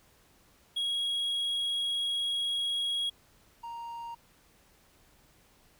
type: tone pair in turn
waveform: triangle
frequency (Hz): 3308 / 933.1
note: G#7 / A#5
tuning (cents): -8 / +1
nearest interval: octave + minor seventh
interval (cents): 2191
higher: first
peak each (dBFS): -27 / -36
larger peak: first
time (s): 0.76-3.1 / 3.63-4.15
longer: first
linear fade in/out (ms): 10
effects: pink hiss -63 dBFS RMS until 5.79 s